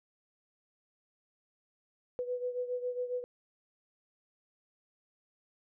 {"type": "beating tone pair", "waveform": "sine", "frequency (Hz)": [493.9, 501.2], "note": ["B4", "B4"], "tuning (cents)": [0, 25], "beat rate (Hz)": 7.3, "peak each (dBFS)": [-34, -39], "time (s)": [2.19, 3.24], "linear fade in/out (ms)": 0, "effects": []}